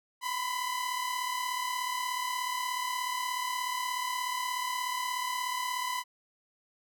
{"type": "tone pair together", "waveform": "sawtooth", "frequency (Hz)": [990, 1026.7], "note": ["B5", "C6"], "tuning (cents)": [4, -33], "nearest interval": "minor second", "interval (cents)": 63, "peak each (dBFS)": [-29, -32], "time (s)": [0.21, 6.04], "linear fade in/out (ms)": 50, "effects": []}